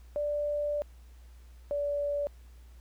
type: tone pair in turn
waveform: sine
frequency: 587.3 / 576.9 Hz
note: D5 / D5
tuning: 0 / -31 cents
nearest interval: unison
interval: 31 cents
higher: first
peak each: -28 / -28 dBFS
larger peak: neither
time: 0.16-0.82 / 1.71-2.27 s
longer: first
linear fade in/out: 0 ms
effects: added 60 Hz sine -49 dBFS peak until 2.8 s + pink hiss -65 dBFS RMS until 2.8 s